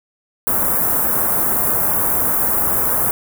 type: band-stop noise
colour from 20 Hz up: white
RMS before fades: -17 dBFS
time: 0.47-3.11 s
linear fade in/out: 0 ms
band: 1400 to 11000 Hz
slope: 24 dB/octave
effects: none